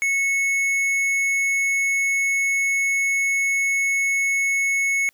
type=tone with tanh clipping; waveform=sine; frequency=2200 Hz; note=C#7; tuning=14 cents flat; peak=-20 dBFS; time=0.02-5.09 s; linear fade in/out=0 ms; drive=11 dB; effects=white hiss -63 dBFS RMS until 5.13 s